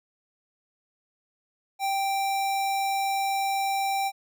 square tone, 784 Hz, G5, in tune, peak -25 dBFS, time 1.79-4.12 s, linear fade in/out 50 ms, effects none

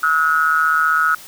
triangle ring-modulated tone, 77.78 Hz, D#2, in tune, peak -8 dBFS, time 0.03-1.15 s, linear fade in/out 5 ms, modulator 1370 Hz, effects white hiss -39 dBFS RMS until 1.27 s

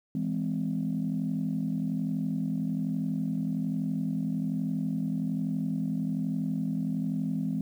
sine chord, E augmented, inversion none, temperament just, 164.81 / 206 / 257.5 Hz, E3 / G#3 / B#3, 0 / -14 / -28 cents, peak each -31 dBFS, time 0.15-7.61 s, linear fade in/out 2 ms, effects tanh soft clip ceiling -20 dBFS + 10-bit

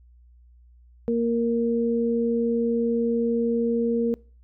sine tone pair together, 233.1 / 466.2 Hz, A#3 / A#4, 0 / 0 cents, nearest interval octave, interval 1200 cents, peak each -23 dBFS, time 1.08-4.14 s, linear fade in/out 0 ms, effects noise-tail reverb RT60 0.4 s tail -25 dB re dry + added 60 Hz sine -50 dBFS peak until 4.43 s

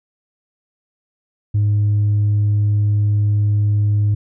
triangle tone with tanh clipping, 103.83 Hz, G#2, in tune, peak -13 dBFS, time 1.54-4.15 s, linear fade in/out 10 ms, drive 6 dB, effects none

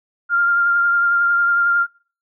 sine tone with vibrato, 1396.9 Hz, F6, in tune, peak -13 dBFS, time 0.29-1.87 s, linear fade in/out 50 ms, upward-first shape triangle, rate 11 Hz, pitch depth 20 cents each way, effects noise-tail reverb RT60 0.4 s tail -24 dB re dry

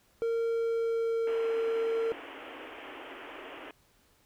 triangle tone with pitch glide, 460 to 455 Hz, A#4 to A#4, -23 to -42 cents, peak -25 dBFS, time 0.22-2.12 s, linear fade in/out 0 ms, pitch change -19 cents, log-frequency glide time 0.48-1.56 s
pink band-pass noise, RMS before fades -45 dBFS, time 1.27-3.71 s, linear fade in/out 2 ms, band 260 to 3200 Hz, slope 96 dB/octave
effects pink hiss -66 dBFS RMS until 4.25 s

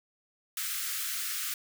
white high-pass noise, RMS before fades -34 dBFS, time 0.57-1.54 s, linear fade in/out 2 ms, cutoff 1200 Hz, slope 96 dB/octave, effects none

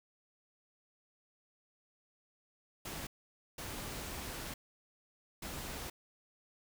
pink noise bursts at uneven times, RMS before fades -43 dBFS, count 3, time 2.85-3.07 / 3.58-4.54 / 5.42-5.9 s, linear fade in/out 5 ms, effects none

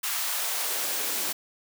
white noise with high-pass filter sweep, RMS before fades -29 dBFS, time 0.03-1.33 s, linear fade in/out 10 ms, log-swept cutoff 1200 to 210 Hz, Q 1.1, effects none

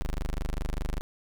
25% pulse tone, 25.01 Hz, G0, 36 cents sharp, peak -25 dBFS, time 0.01-1.01 s, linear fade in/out 0 ms, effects none

